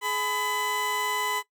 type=tone pair together; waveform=20% pulse; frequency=421.7 / 1003 Hz; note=G#4 / B5; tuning=+26 / +26 cents; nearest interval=octave + minor third; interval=1500 cents; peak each=-29 / -22 dBFS; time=0.01-1.43 s; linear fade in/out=50 ms; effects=noise-tail reverb RT60 0.1 s tail -17 dB re dry